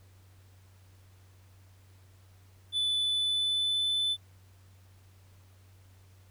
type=tone with pitch glide; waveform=triangle; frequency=3486 to 3510 Hz; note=A7 to A7; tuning=-17 to -5 cents; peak=-25 dBFS; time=2.72-4.17 s; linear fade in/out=50 ms; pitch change=+12 cents; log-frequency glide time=3.04-3.86 s; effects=added 94 Hz sine -55 dBFS peak until 6.3 s + pink hiss -65 dBFS RMS until 6.3 s